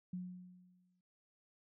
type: tone with exponential decay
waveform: sine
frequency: 181.1 Hz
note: F#3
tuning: 37 cents flat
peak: -38 dBFS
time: 0.13-1.01 s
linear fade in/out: 5 ms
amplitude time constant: 190 ms
effects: none